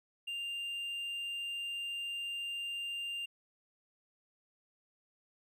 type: tone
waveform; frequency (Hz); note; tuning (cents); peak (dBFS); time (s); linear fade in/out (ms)
triangle; 2794; F7; 0; -35; 0.27-3.26; 10
effects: none